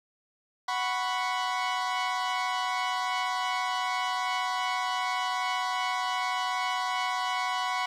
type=chord; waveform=sawtooth; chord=F# suspended fourth; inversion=none; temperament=equal; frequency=740 / 987.8 / 1108.7 Hz; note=F#5 / B5 / C#6; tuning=0 / 0 / 0 cents; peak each=-28 / -27 / -29 dBFS; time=0.68-7.86 s; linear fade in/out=5 ms; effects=low-pass 5000 Hz 12 dB/octave + 10-bit